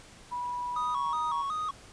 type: tone with pitch glide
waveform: sine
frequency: 978 to 951.3 Hz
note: B5 to A#5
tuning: -17 to +35 cents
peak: -31 dBFS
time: 0.31-1.43 s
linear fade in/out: 20 ms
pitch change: -48 cents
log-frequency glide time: 1-1.07 s
type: tone with vibrato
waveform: triangle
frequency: 1174.7 Hz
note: D6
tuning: in tune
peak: -28 dBFS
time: 0.76-1.71 s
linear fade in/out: 5 ms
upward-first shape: square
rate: 2.7 Hz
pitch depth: 100 cents each way
effects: pink hiss -52 dBFS RMS until 1.92 s + resampled to 22050 Hz